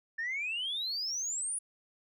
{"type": "exponential sweep", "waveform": "sine", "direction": "up", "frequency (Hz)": [1760, 9940], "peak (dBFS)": -31, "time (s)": [0.18, 1.59], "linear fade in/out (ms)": 10, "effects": ["tanh soft clip ceiling -29 dBFS"]}